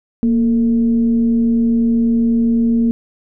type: tone with frequency modulation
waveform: sine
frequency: 233 Hz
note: A#3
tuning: 1 cent flat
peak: -11 dBFS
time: 0.23-2.91 s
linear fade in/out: 0 ms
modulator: 209 Hz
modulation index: 0.28
effects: none